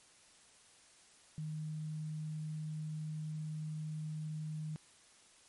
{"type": "tone", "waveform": "sine", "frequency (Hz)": 154.8, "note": "D#3", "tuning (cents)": -9, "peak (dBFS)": -38, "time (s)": [1.38, 4.76], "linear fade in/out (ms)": 0, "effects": ["white hiss -63 dBFS RMS until 5.48 s", "MP3 48 kbps"]}